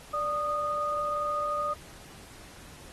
sine tone pair together, 588 / 1233.4 Hz, D5 / D#6, +2 / -16 cents, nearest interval octave + minor second, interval 1282 cents, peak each -33 / -28 dBFS, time 0.13-1.74 s, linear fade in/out 10 ms, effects pink hiss -50 dBFS RMS until 2.92 s + AAC 32 kbps

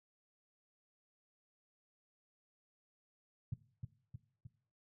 sine tone with echo, 123.5 Hz, B2, in tune, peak -34 dBFS, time 3.52-3.54 s, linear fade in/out 5 ms, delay 310 ms, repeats 3, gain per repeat -4 dB, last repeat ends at 4.47 s, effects noise-tail reverb RT60 0.5 s tail -17 dB re dry

